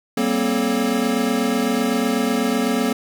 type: tone cluster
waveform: square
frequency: 194 / 235.2 / 263.2 / 432 / 553 Hz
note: G3 / A#3 / C4 / A4 / C#5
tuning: -18 / +16 / +10 / -32 / -4 cents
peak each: -28 / -22 / -24 / -26 / -31 dBFS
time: 0.17-2.93 s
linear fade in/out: 5 ms
effects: none